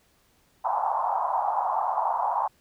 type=band-pass noise; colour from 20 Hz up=white; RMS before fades=-26 dBFS; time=0.64-2.48 s; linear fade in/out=10 ms; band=720 to 1000 Hz; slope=48 dB/octave; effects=pink hiss -64 dBFS RMS until 2.6 s